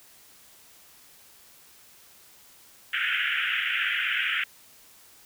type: band-pass noise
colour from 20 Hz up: pink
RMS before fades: -27 dBFS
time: 2.93-4.44 s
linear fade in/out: 5 ms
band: 1400 to 3200 Hz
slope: 96 dB/octave
effects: white hiss -54 dBFS RMS until 5.25 s

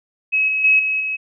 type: tone with level steps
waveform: sine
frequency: 2562 Hz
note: E7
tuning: 50 cents flat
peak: -14 / -17 / -10 / -17 / -20 dBFS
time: 0.32-1.17 s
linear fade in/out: 20 ms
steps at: 0.48 / 0.64 / 0.79 / 1 s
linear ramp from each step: 5 ms
effects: none

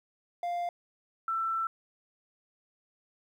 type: tone pair in turn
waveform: triangle / sine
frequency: 698.5 / 1335.1 Hz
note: F5 / E6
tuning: 0 / +22 cents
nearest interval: major seventh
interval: 1122 cents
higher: second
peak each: -28 dBFS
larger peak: neither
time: 0.43-0.69 / 1.28-1.67 s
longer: second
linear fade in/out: 2 ms
effects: 11-bit

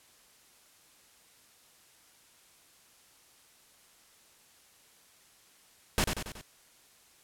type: noise with echo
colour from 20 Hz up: pink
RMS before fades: -26 dBFS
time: 5.98-6.04 s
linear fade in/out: 0 ms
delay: 93 ms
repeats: 4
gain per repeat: -5 dB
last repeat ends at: 6.412 s
effects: white hiss -61 dBFS RMS until 7.23 s + low-pass 12000 Hz 12 dB/octave

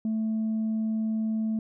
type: tone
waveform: sine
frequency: 220 Hz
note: A3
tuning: in tune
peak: -23 dBFS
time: 0.05-1.59 s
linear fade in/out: 2 ms
effects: tanh soft clip ceiling -23 dBFS

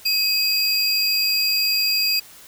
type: tone pair together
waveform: square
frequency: 2543 / 4787 Hz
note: D#7 / D8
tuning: +37 / +32 cents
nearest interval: major seventh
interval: 1095 cents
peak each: -25 / -19 dBFS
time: 0.05-2.2 s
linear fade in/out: 10 ms
effects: white hiss -45 dBFS RMS until 2.47 s

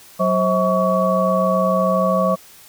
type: tone cluster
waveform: sine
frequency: 186.1 / 529 / 642 / 1127 Hz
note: F#3 / C5 / E5 / C#6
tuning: +10 / +19 / -46 / +28 cents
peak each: -20 dBFS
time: 0.19-2.36 s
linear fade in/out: 20 ms
effects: white hiss -45 dBFS RMS until 2.68 s

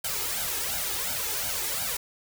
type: noise with flanger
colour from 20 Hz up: white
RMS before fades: -30 dBFS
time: 0.04-1.97 s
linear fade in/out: 5 ms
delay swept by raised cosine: 1.3 to 2.4 ms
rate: 2.8 Hz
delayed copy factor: +0.85
effects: none

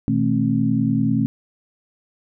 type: tone cluster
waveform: sine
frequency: 121.2 / 158.8 / 218.7 / 269 Hz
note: B2 / D#3 / A3 / C4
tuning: -32 / +36 / -10 / +48 cents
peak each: -23 / -24 / -20 / -21 dBFS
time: 0.08-1.26 s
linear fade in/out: 0 ms
effects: none

